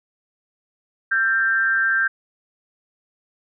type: tone with amplitude modulation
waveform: sine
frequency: 1577 Hz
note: G6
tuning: 10 cents sharp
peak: -13 dBFS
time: 1.11-2.08 s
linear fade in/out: 10 ms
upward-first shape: sine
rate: 220 Hz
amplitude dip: 70%
effects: none